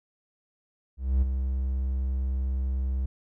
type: tone with ADSR envelope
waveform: triangle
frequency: 65.41 Hz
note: C2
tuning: in tune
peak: -16 dBFS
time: 0.97-3.06 s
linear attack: 250 ms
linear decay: 16 ms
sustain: -7 dB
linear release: 5 ms
effects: none